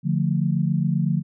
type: chord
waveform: sine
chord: D minor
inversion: none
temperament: equal with one note detuned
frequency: 146.83 / 174.61 / 221 Hz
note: D3 / F3 / A3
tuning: 0 / 0 / +8 cents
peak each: -22 / -22 / -27 dBFS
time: 0.03-1.23 s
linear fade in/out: 50 ms
effects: none